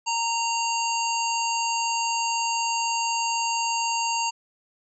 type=harmonic tone with a mistuned harmonic; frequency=926 Hz; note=A#5; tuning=12 cents flat; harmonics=1 / 3 / 5 / 7 / 8; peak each=-25 / -30 / -32 / -33 / -34 dBFS; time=0.06-4.31 s; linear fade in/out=20 ms; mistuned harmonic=7; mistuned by=+35 cents; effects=none